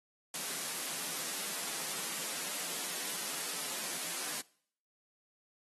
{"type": "high-pass noise", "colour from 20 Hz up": "white", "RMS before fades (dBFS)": -38, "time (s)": [0.34, 4.41], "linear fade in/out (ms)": 2, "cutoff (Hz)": 150, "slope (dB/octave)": 96, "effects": ["noise-tail reverb RT60 0.6 s tail -23 dB re dry", "AAC 32 kbps"]}